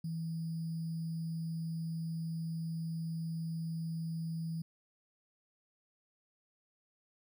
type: tone with sample-and-hold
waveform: sine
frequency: 163.4 Hz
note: E3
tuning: 15 cents flat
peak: -35 dBFS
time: 0.04-4.62 s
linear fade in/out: 5 ms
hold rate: 4900 Hz
effects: none